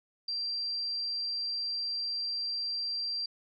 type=tone; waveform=sine; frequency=4719 Hz; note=D8; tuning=7 cents sharp; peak=-31 dBFS; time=0.28-3.26 s; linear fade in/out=5 ms; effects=none